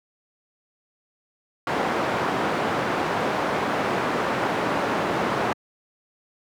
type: low-pass noise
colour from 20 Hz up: white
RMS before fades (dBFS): -24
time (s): 1.67-5.53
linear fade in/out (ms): 2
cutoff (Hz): 1100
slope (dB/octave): 12
effects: high-pass 150 Hz 12 dB/octave